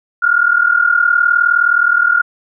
sine tone pair together, 1396.9 / 1436.2 Hz, F6 / F6, 0 / +48 cents, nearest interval unison, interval 48 cents, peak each -12 dBFS, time 0.22-2.22 s, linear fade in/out 10 ms, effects none

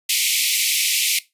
pink high-pass noise, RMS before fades -19 dBFS, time 0.09-1.19 s, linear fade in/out 5 ms, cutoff 2100 Hz, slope 96 dB/octave, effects noise-tail reverb RT60 0.2 s tail -18 dB re dry + resampled to 32000 Hz

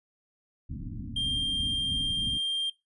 pink low-pass noise, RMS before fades -37 dBFS, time 0.69-2.38 s, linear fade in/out 10 ms, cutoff 300 Hz, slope 96 dB/octave
triangle tone, 3189 Hz, G7, 29 cents sharp, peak -25 dBFS, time 1.16-2.7 s, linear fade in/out 5 ms
effects noise-tail reverb RT60 0.2 s tail -18 dB re dry + resampled to 24000 Hz

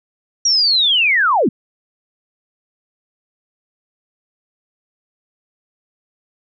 sine linear sweep, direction down, 5730 to 170 Hz, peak -11 dBFS, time 0.45-1.49 s, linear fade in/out 5 ms, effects none

